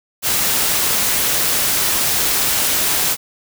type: noise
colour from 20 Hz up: white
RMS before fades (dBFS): -17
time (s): 0.22-3.17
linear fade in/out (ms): 50
effects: none